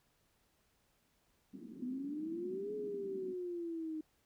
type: band-pass noise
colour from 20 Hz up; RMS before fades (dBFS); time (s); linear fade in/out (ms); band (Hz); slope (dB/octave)
white; -50; 1.53-3.34; 5; 190 to 320; 48
type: exponential two-way sweep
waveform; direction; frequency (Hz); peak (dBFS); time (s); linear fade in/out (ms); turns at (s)
sine; up then down; 243.8 to 425 to 309; -38; 1.82-4.01; 5; 2.74
effects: pink hiss -75 dBFS RMS until 4.25 s